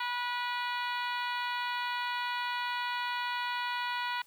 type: harmonic tone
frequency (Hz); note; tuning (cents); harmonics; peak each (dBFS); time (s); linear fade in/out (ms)
487.3; B4; -23; 2 / 3 / 4 / 5 / 6 / 7 / 8 / 9; -34 / -38 / -40 / -42 / -44 / -45 / -46 / -47; 0-4.22; 5
effects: white hiss -62 dBFS RMS until 4.26 s